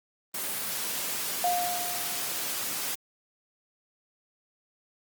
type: high-pass noise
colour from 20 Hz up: white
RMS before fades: -32 dBFS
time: 0.34-2.95 s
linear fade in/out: 5 ms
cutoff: 140 Hz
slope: 12 dB/octave
type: tone with exponential decay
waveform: sine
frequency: 710 Hz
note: F5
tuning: 28 cents sharp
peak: -22 dBFS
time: 1.44-2.64 s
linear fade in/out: 2 ms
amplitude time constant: 260 ms
effects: Opus 24 kbps